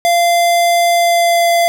square tone with pitch glide, 690 to 684.4 Hz, F5 to F5, -21 to -35 cents, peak -10 dBFS, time 0.05-1.68 s, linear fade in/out 0 ms, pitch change -14 cents, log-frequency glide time 0.93-1.49 s, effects none

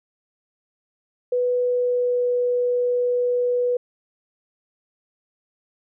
sine tone with pitch glide, 493.9 to 490.8 Hz, B4 to B4, 0 to -11 cents, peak -18 dBFS, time 1.32-3.77 s, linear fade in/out 5 ms, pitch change -11 cents, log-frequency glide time 1.55-2.29 s, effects none

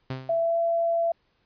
sawtooth tone with exponential decay, 130.81 Hz, C3, in tune, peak -24 dBFS, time 0.1-0.49 s, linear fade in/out 5 ms, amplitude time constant 84 ms
sine tone with pitch glide, 666 to 673 Hz, E5 to E5, +18 to +36 cents, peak -21 dBFS, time 0.29-1.12 s, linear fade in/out 5 ms, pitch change +18 cents, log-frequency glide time 0.4-0.58 s
effects pink hiss -69 dBFS RMS until 1.45 s + resampled to 11025 Hz

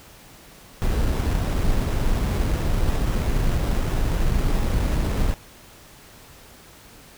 brown noise with sample-and-hold, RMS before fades -21 dBFS, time 0.82-5.34 s, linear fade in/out 0 ms, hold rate 4410 Hz, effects pink hiss -47 dBFS RMS until 7.17 s

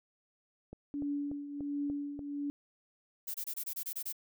click train, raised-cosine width 2 ms, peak -32 dBFS, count 6, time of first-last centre 0.73-2.192 s, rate 3.42 Hz
sine tone with tremolo, 286.9 Hz, D4, 40 cents flat, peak -31 dBFS, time 0.94-2.5 s, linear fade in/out 0 ms, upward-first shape triangle, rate 1.4 Hz, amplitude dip 70%
violet noise bursts, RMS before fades -38 dBFS, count 9, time 3.27-4.127 s, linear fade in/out 10 ms, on 73 ms, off 25 ms
effects none

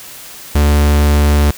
45% pulse tone, 73.3 Hz, D2, 3 cents flat, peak -8 dBFS, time 0.55-1.51 s, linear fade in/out 5 ms, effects white hiss -33 dBFS RMS until 1.57 s

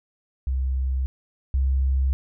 sine tone pair in turn, 65.41 / 66.51 Hz, C2 / C2, 0 / +29 cents, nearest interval unison, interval 29 cents, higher second, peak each -21 / -18 dBFS, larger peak second, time 0.47-1.06 / 1.54-2.13 s, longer neither, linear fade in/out 0 ms, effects none

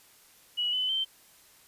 sine tone with pitch steps, 2927 / 3018 / 3112 Hz, F#7 / F#7 / G7, -19 / +34 / -13 cents, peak -26 dBFS, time 0.57-1.05 s, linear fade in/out 20 ms, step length 160 ms, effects white hiss -58 dBFS RMS until 1.67 s + resampled to 32000 Hz

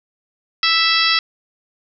harmonic tone with a mistuned harmonic, 659.3 Hz, E5, in tune, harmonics 2 / 3 / 4 / 5 / 6 / 7 / 8, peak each -21 / -21 / -21 / -21 / -21 / -21 / -21 dBFS, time 0.63-1.19 s, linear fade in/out 2 ms, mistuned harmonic 7, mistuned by +19 cents, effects none

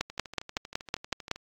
two click trains, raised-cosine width 0.2 ms, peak -10 / -24 dBFS, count 8 / 17, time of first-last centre 0.01-1.314 / 0.1-1.36 s, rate 5.37 / 12.7 Hz, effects AAC 48 kbps

